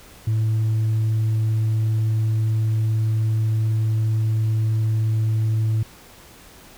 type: tone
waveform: sine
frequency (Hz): 110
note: A2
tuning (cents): 0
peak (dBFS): -15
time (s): 0.27-5.83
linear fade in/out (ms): 5
effects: tanh soft clip ceiling -16 dBFS + pink hiss -46 dBFS RMS until 6.77 s